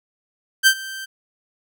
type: tone with ADSR envelope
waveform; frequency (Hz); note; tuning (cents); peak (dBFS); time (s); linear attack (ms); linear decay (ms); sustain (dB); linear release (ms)
sawtooth; 1562; G6; -7; -5; 0.63-1.06; 37; 72; -21; 19
effects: none